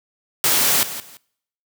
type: noise with echo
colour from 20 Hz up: white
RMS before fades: -17 dBFS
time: 0.44-0.83 s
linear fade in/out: 0 ms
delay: 170 ms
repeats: 2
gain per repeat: -13 dB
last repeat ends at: 1.17 s
effects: noise-tail reverb RT60 0.7 s tail -24 dB re dry + high-pass 100 Hz 12 dB/octave